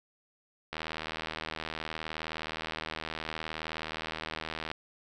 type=click train; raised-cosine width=0.3 ms; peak=-19 dBFS; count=317; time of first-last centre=0.73-4.715 s; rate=79.3 Hz; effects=none